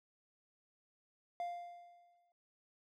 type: tone with exponential decay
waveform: triangle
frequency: 698.5 Hz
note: F5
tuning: in tune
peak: -34 dBFS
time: 1.4-2.32 s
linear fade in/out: 1 ms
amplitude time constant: 200 ms
effects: none